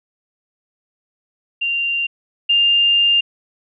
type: tone pair in turn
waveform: sine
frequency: 2779 / 2802 Hz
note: F7 / F7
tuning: -9 / +5 cents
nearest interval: unison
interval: 14 cents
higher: second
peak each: -17 / -11 dBFS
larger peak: second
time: 1.61-2.07 / 2.49-3.21 s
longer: second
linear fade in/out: 10 ms
effects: none